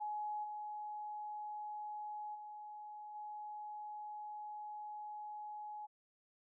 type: tone with level steps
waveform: sine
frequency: 842 Hz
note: G#5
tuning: 24 cents sharp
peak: -38 / -42 / -47 / -44 dBFS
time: 0-5.87 s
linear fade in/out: 20 ms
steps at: 0.43 / 2.34 / 3.14 s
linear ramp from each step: 20 ms
effects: none